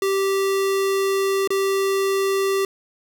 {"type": "tone with dropouts", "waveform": "square", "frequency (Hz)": 390, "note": "G4", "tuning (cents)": -9, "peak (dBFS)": -19, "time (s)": [0.02, 2.65], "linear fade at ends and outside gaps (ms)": 2, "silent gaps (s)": [1.475, 1.504], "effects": []}